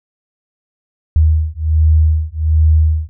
sine beating tone pair, 77.78 / 79.08 Hz, D#2 / D#2, 0 / +29 cents, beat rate 1.3 Hz, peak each -12 dBFS, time 1.16-3.09 s, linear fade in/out 0 ms, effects none

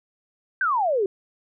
sine exponential sweep, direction down, 1600 to 370 Hz, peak -19 dBFS, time 0.61-1.06 s, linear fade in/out 2 ms, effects none

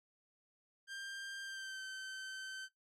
sawtooth tone with pitch glide, 1589 to 1542 Hz, G6 to G6, +23 to -29 cents, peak -40 dBFS, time 0.87-2.69 s, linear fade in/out 50 ms, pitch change -52 cents, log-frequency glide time 1.42-1.82 s, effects noise-tail reverb RT60 0.2 s tail -24 dB re dry + low-pass 8000 Hz 12 dB/octave

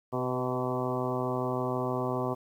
harmonic tone with a mistuned harmonic, 126.8 Hz, B2, 46 cents sharp, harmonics 1 / 2 / 3 / 4 / 5 / 6 / 7 / 8 / 9, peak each -35 / -35 / -34 / -37 / -36 / -40 / -40 / -39 / -39 dBFS, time 0.12-2.35 s, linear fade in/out 20 ms, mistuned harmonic 4, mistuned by -19 cents, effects 10-bit

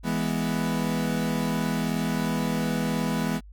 40% pulse chord, E major, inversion none, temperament equal, 164.81 / 207.7 / 246.9 Hz, E3 / G#3 / B3, 0 / 0 / 0 cents, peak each -28 dBFS, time 0.03-3.41 s, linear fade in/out 50 ms, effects added 50 Hz sine -43 dBFS peak until 3.52 s

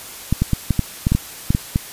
clicks, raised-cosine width 5 ms, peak -3 dBFS, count 11, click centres 0.326 / 0.42 / 0.533 / 0.707 / 0.793 / 1.069 / 1.12 / 1.15 / 1.505 / 1.549 / 1.759 s, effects white hiss -35 dBFS RMS until 1.92 s + resampled to 32000 Hz

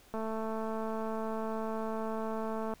click train, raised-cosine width 1 ms, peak -24 dBFS, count 575, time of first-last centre 0.14-2.737 s, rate 221 Hz, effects pink hiss -60 dBFS RMS until 2.8 s

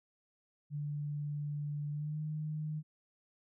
sine tone with pitch glide, 146.83 to 153.42 Hz, D3 to D#3, 0 to -24 cents, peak -35 dBFS, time 0.7-2.83 s, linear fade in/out 50 ms, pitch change +76 cents, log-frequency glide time 1.91-2.2 s, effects none

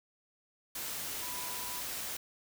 sine tone in noise, 987.8 Hz, B5, in tune, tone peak -46 dBFS, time 1.22-1.81 s, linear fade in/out 5 ms, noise white, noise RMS -39 dBFS, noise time 0.75-2.17 s, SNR -10 dB, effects none

